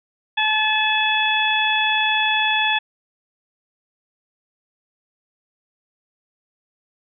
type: harmonic tone with a mistuned harmonic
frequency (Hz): 864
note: A5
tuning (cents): -32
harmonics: 1 / 2 / 3 / 4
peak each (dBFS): -22 / -22 / -22 / -22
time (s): 0.37-2.79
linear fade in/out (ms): 10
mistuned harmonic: 4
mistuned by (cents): -23
effects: none